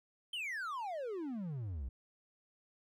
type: exponential sweep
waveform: triangle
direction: down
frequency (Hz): 3167 to 58.27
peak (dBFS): -36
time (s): 0.33-1.89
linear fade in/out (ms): 5
effects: none